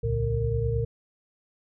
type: tone cluster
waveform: sine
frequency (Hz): 64.2 / 73.7 / 114.5 / 143.1 / 460.6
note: C2 / D2 / A#2 / D3 / A#4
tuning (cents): -32 / +7 / -31 / -45 / -21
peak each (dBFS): -31 / -34 / -26 / -35 / -29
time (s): 0.03-0.85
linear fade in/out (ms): 10
effects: none